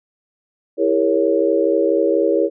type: chord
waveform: sine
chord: E diminished seventh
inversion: none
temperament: equal with one note detuned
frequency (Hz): 329.6 / 401.9 / 466.2 / 554.4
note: E4 / G4 / Bb4 / Db5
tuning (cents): 0 / +43 / 0 / 0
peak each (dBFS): -19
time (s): 0.77-2.5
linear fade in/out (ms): 50
effects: none